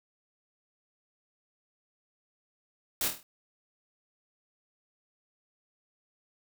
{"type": "noise with echo", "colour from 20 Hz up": "white", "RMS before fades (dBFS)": -30, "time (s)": [3.01, 3.08], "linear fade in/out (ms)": 2, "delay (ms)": 25, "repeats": 6, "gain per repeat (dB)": -5, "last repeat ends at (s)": 3.23, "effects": []}